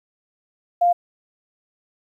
sine tone, 700 Hz, F5, 4 cents sharp, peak -13 dBFS, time 0.81-0.93 s, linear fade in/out 10 ms, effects 9-bit

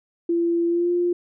sine tone with pitch glide, 339.9 to 350.7 Hz, F4 to F4, -47 to +7 cents, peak -18 dBFS, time 0.29-1.13 s, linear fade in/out 5 ms, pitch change +54 cents, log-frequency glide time 0.67-0.91 s, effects none

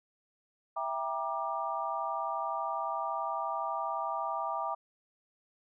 sine chord, E half-diminished seventh, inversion none, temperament just, 659.3 / 791.1 / 949.3 / 1186.7 Hz, E5 / G5 / Bb5 / D6, 0 / +16 / +31 / +18 cents, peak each -38 / -37 / -37 / -36 dBFS, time 0.76-4.75 s, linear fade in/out 10 ms, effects none

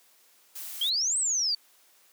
blue noise, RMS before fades -39 dBFS, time 0.55-0.9 s, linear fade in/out 10 ms
sine exponential two-way sweep, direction up then down, 3116 to 8372 to 4514 Hz, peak -24 dBFS, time 0.81-1.55 s, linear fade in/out 5 ms, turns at 1.18 s
effects white hiss -61 dBFS RMS until 2.12 s + high-pass 300 Hz 12 dB/octave

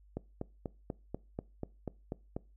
click train, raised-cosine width 2 ms, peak -23 dBFS, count 10, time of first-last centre 0.17-2.365 s, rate 4.1 Hz, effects noise-tail reverb RT60 0.3 s tail -22 dB re dry + added 50 Hz sine -58 dBFS peak until 2.56 s

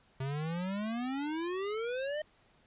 square exponential sweep, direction up, 130.81 to 621 Hz, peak -34 dBFS, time 0.2-2.22 s, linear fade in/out 5 ms, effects pink hiss -66 dBFS RMS until 2.66 s + resampled to 8000 Hz

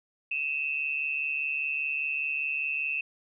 sine tone pair together, 2547 / 2692 Hz, D#7 / E7, +40 / +36 cents, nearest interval minor second, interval 96 cents, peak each -30 / -31 dBFS, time 0.31-3.01 s, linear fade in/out 5 ms, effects none

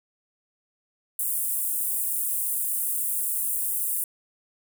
pink high-pass noise, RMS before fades -27 dBFS, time 1.19-4.04 s, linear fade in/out 2 ms, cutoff 8800 Hz, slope 48 dB/octave, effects none

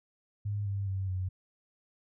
sine tone with pitch steps, 102.7 / 99.26 / 95.93 / 92.72 Hz, G#2 / G2 / G2 / F#2, -19 / +22 / -37 / +4 cents, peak -30 dBFS, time 0.45-1.29 s, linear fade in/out 10 ms, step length 210 ms, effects none

